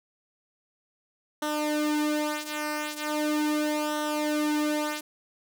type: tone with flanger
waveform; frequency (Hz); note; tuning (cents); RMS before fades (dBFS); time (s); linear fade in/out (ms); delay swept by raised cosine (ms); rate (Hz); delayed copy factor
sawtooth; 301.1; D4; +43; -28; 1.42-5.01; 5; 0.42 to 3.62; 0.39; -0.75
effects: none